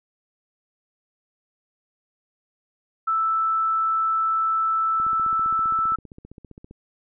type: tone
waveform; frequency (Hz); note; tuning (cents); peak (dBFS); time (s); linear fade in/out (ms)
sine; 1319; E6; +1; -19; 3.07-5.96; 10
type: click train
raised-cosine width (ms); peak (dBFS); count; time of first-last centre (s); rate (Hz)
3; -29; 27; 5-6.711; 15.2
effects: none